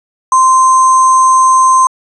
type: tone with sample-and-hold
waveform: sine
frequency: 1040 Hz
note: C6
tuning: 11 cents flat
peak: -4 dBFS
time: 0.32-1.87 s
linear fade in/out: 2 ms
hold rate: 7350 Hz
effects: resampled to 24000 Hz